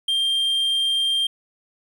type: tone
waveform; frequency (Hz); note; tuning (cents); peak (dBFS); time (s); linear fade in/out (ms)
triangle; 3184; G7; +26; -17; 0.08-1.27; 5
effects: 9-bit